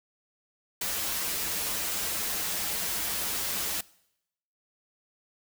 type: noise with comb filter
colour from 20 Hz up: white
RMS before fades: -31 dBFS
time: 0.81-3.81 s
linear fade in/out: 5 ms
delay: 7.9 ms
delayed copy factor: -0.65
effects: noise-tail reverb RT60 0.8 s tail -22 dB re dry